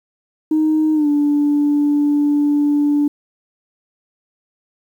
sine tone with pitch glide, 310.8 to 291.7 Hz, D#4 to D4, -2 to -12 cents, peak -11 dBFS, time 0.51-3.08 s, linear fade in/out 5 ms, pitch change -110 cents, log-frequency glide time 0.94-1.08 s, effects tanh soft clip ceiling -9 dBFS + 8-bit

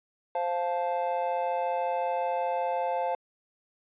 triangle chord, F major, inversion second, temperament just, 523.8 / 698.5 / 873.1 Hz, C5 / F5 / A5, +2 / 0 / -14 cents, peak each -29 dBFS, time 0.35-3.15 s, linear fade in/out 2 ms, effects resampled to 8000 Hz

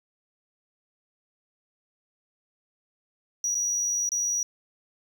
triangle tone with dropouts, 5800 Hz, F#8, 35 cents flat, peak -23 dBFS, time 3.44-4.43 s, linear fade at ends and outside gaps 2 ms, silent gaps 3.546-3.551 / 4.091-4.118 s, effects none

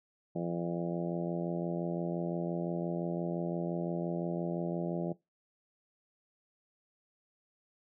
harmonic tone with a mistuned harmonic, 85.8 Hz, F2, 30 cents flat, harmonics 2 / 3 / 4 / 5 / 6 / 7 / 8 / 9, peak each -35 / -44 / -38 / -44 / -45 / -41 / -46 / -51 dBFS, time 0.35-5.13 s, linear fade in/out 10 ms, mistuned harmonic 9, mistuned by +61 cents, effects noise-tail reverb RT60 0.2 s tail -20 dB re dry

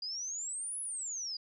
sine exponential two-way sweep, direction up then down, 4808 to 10548 to 4808 Hz, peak -36 dBFS, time 0.02-1.37 s, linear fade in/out 5 ms, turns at 0.8 s, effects none

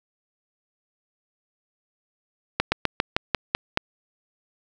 slowing click train, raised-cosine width 0.3 ms, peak -3 dBFS, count 8, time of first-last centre 2.6-3.774 s, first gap 120 ms, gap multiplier 1.11, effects none

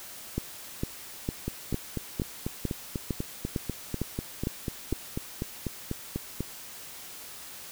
two click trains, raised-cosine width 3 ms, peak -17 / -15 dBFS, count 21 / 11, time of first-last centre 1.48-6.406 / 0.38-4.925 s, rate 4.06 / 2.2 Hz, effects white hiss -44 dBFS RMS until 7.71 s

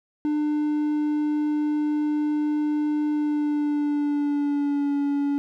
triangle tone with pitch glide, 299.4 to 284.4 Hz, D4 to C#4, +33 to +45 cents, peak -19 dBFS, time 0.25-5.38 s, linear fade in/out 0 ms, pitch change -88 cents, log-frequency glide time 3.09-4.95 s, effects none

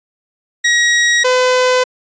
sawtooth tone pair in turn, 1900 / 505.9 Hz, A#6 / B4, +33 / +42 cents, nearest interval octave + major seventh, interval 2291 cents, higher first, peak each -6 dBFS, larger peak neither, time 0.64-1.24 / 1.24-1.84 s, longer neither, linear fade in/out 10 ms, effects resampled to 16000 Hz

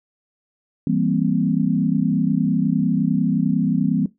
sine chord, C dominant seventh, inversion first, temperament equal, 164.81 / 196 / 233.1 / 261.6 Hz, E3 / G3 / Bb3 / C4, 0 / 0 / 0 / 0 cents, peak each -22 dBFS, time 0.87-4.06 s, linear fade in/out 2 ms, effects noise-tail reverb RT60 0.2 s tail -20 dB re dry

